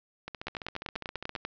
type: two click trains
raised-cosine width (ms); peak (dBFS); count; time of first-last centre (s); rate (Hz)
0.3; -18 / -22; 11 / 17; 0.47-1.45 / 0.28-1.361; 10.2 / 14.8
effects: resampled to 16000 Hz + 10-bit